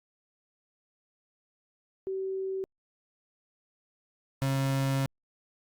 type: tone pair in turn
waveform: sine / 35% pulse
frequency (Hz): 382.6 / 135.59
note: G4 / C#3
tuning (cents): -42 / -38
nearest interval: octave + tritone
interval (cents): 1796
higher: first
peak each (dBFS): -30 / -24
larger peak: second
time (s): 2.07-2.64 / 4.42-5.06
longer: second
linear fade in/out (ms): 0
effects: Opus 48 kbps